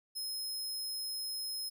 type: tone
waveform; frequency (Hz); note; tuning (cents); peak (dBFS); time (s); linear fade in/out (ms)
sawtooth; 5140; E8; -45; -34; 0.15-1.7; 20
effects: none